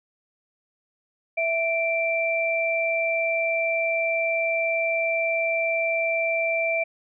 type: tone pair together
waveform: sine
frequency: 659.2 / 2349 Hz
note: E5 / D7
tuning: 0 / 0 cents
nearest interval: octave + minor seventh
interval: 2200 cents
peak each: -24 dBFS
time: 1.37-6.84 s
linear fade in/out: 10 ms
effects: none